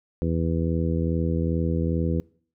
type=harmonic tone; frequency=82.41 Hz; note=E2; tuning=in tune; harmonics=1 / 2 / 3 / 4 / 5 / 6; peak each=-26 / -26 / -30 / -31 / -35 / -32 dBFS; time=0.22-2.2 s; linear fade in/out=0 ms; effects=noise-tail reverb RT60 0.5 s tail -24 dB re dry